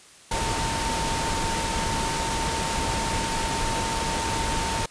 sine tone in noise, 907 Hz, A#5, 48 cents flat, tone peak -29 dBFS, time 0.31-4.86 s, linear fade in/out 5 ms, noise pink, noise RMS -27 dBFS, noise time 0.31-4.86 s, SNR -5 dB, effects white hiss -50 dBFS RMS until 4.9 s + resampled to 22050 Hz

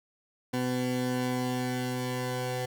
20% pulse tone pair together, 125.94 / 251.6 Hz, B2 / B3, +34 / +32 cents, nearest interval octave, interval 1198 cents, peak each -27 dBFS, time 0.53-2.66 s, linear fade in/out 10 ms, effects none

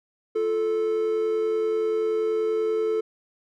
triangle tone pair together, 347.8 / 438.2 Hz, F4 / A4, -7 / -7 cents, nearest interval major third, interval 400 cents, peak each -29 / -20 dBFS, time 0.35-3.01 s, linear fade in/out 10 ms, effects none

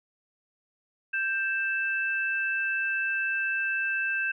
sine tone pair together, 1574 / 2640 Hz, G6 / E7, +7 / +2 cents, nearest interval major sixth, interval 895 cents, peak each -27 / -30 dBFS, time 1.13-4.32 s, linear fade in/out 10 ms, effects none

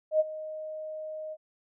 sine tone with ADSR envelope, 622.3 Hz, D#5, in tune, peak -18 dBFS, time 0.11-1.37 s, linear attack 89 ms, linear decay 29 ms, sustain -17 dB, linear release 47 ms, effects none

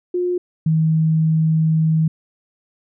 sine tone pair in turn, 357.3 / 159.16 Hz, F4 / D#3, +40 / +40 cents, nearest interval octave + major second, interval 1400 cents, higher first, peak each -17 / -13 dBFS, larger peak second, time 0.14-0.38 / 0.66-2.08 s, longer second, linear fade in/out 5 ms, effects none

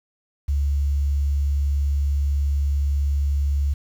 sine tone with quantisation, 70.8 Hz, C#2, 37 cents sharp, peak -18 dBFS, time 0.48-3.74 s, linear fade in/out 10 ms, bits 8, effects none

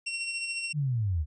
sawtooth tone with tremolo, 2730 Hz, F7, 40 cents flat, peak -26 dBFS, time 0.06-0.73 s, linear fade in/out 10 ms, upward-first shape sine, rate 14 Hz, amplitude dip 40%
sine linear sweep, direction down, 155.56 to 69.8 Hz, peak -25 dBFS, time 0.73-1.26 s, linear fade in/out 50 ms
effects resampled to 22050 Hz

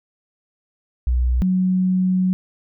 sine tone pair in turn, 61.74 / 185.01 Hz, B1 / F#3, 0 / 0 cents, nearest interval octave + perfect fifth, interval 1900 cents, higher second, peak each -15 / -15 dBFS, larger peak neither, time 1.07-1.42 / 1.42-2.33 s, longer second, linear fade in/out 0 ms, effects none

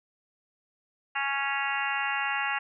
harmonic tone with a mistuned harmonic, 277.2 Hz, C#4, in tune, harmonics 3 / 4 / 5 / 6 / 7 / 8 / 9 / 10, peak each -33 / -36 / -35 / -34 / -34 / -39 / -39 / -34 dBFS, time 1.15-2.59 s, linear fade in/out 10 ms, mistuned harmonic 8, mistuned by -17 cents, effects none

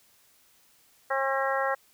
harmonic tone, 270 Hz, C#4, 45 cents flat, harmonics 2 / 3 / 4 / 5 / 6 / 7, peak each -29 / -31 / -32 / -33 / -34 / -34 dBFS, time 1.1-1.75 s, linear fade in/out 10 ms, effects white hiss -62 dBFS RMS until 1.93 s

